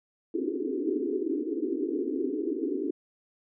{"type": "band-pass noise", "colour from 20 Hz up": "pink", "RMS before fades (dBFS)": -30, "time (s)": [0.34, 2.91], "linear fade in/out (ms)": 5, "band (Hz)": [260, 430], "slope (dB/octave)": 96, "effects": []}